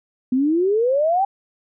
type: exponential sweep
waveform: sine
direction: up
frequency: 246.9 to 806 Hz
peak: -15 dBFS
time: 0.32-1.25 s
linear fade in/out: 5 ms
effects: none